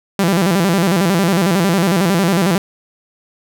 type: tone with vibrato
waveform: sawtooth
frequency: 182 Hz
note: F#3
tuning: 28 cents flat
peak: -8 dBFS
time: 0.19-2.58 s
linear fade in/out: 2 ms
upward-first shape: square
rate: 11 Hz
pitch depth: 140 cents each way
effects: none